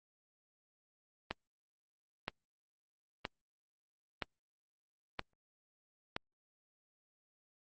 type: click train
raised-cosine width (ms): 0.3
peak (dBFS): -19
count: 6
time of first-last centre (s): 1.31-6.164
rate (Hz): 1.03
effects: Opus 24 kbps